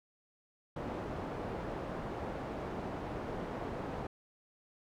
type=low-pass noise; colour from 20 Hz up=white; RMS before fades=-40 dBFS; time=0.76-4.07 s; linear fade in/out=5 ms; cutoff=660 Hz; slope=12 dB/octave; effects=none